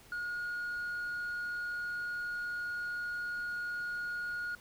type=tone; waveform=sine; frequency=1438 Hz; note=F#6; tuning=50 cents flat; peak=-32 dBFS; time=0.12-4.55 s; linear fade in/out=2 ms; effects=tanh soft clip ceiling -34 dBFS + pink hiss -58 dBFS RMS until 4.6 s